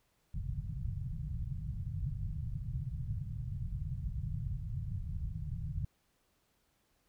white low-pass noise, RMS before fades -38 dBFS, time 0.34-5.85 s, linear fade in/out 5 ms, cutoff 150 Hz, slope 48 dB/octave, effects pink hiss -75 dBFS RMS until 7.08 s

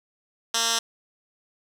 10% pulse tone with band-pass filter, 229.5 Hz, A#3, 27 cents flat, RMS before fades -24 dBFS, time 0.54-0.79 s, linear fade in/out 5 ms, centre 5400 Hz, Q 1.3, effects 7-bit

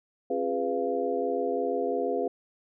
sine tone cluster, 269.8 / 349.9 / 412.8 / 498.7 / 690 Hz, C#4 / F4 / G#4 / B4 / F5, -47 / +3 / -10 / +17 / -21 cents, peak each -34 / -36 / -30 / -30 / -33 dBFS, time 0.3-2.28 s, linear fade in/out 5 ms, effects none

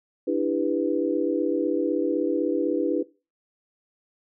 sine chord, E minor seventh, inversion third, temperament equal with one note detuned, 293.7 / 329.6 / 397.5 / 493.9 Hz, D4 / E4 / G4 / B4, 0 / 0 / +24 / 0 cents, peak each -26 / -26 / -29 / -27 dBFS, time 0.27-3.03 s, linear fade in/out 10 ms, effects noise-tail reverb RT60 0.3 s tail -20 dB re dry

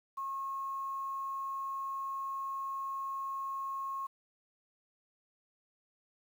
sine tone with quantisation, 1085 Hz, C#6, 37 cents flat, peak -35 dBFS, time 0.17-4.07 s, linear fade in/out 10 ms, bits 10, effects none

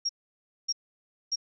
sine tone bursts, 5588 Hz, F8, in tune, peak -25 dBFS, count 3, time 0.05-1.359 s, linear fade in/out 10 ms, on 43 ms, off 590 ms, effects none

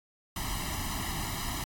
pink noise with comb filter, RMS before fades -34 dBFS, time 0.36-1.64 s, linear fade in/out 2 ms, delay 1 ms, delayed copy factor +0.95, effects AAC 64 kbps

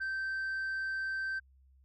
sine tone, 1556 Hz, G6, 13 cents flat, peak -30 dBFS, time 0-1.4 s, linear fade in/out 20 ms, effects tanh soft clip ceiling -32 dBFS + added 66 Hz sine -60 dBFS peak until 1.84 s

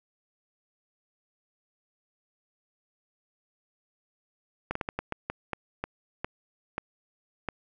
slowing click train, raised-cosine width 0.5 ms, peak -15 dBFS, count 12, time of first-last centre 4.71-7.487 s, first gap 44 ms, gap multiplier 1.32, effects none

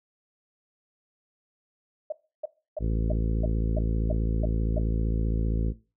sine tone bursts, 614 Hz, D#5, 23 cents flat, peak -27 dBFS, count 9, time 2.1-4.787 s, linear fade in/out 5 ms, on 23 ms, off 310 ms
harmonic tone, 55.3 Hz, A1, 9 cents sharp, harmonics 1 / 2 / 3 / 4 / 5 / 6 / 7 / 8 / 9, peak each -25 / -31 / -35 / -37 / -39 / -41 / -42 / -43 / -44 dBFS, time 2.79-5.74 s, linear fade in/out 50 ms
effects noise-tail reverb RT60 0.3 s tail -17 dB re dry

